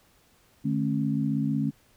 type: tone cluster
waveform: sine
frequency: 149.9 / 215.8 / 271.9 Hz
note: D3 / A3 / C#4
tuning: +36 / -33 / -33 cents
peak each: -28 dBFS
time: 0.64-1.71 s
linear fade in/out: 20 ms
effects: pink hiss -62 dBFS RMS until 1.96 s